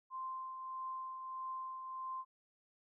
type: tone with tremolo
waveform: sine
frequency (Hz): 1044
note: C6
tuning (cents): -4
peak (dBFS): -39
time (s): 0.1-2.25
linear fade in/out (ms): 50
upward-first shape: triangle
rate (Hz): 1.6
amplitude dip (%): 45
effects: none